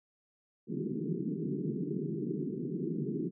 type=band-pass noise; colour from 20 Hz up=pink; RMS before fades=-35 dBFS; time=0.67-3.31 s; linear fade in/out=50 ms; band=140 to 420 Hz; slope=96 dB/octave; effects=none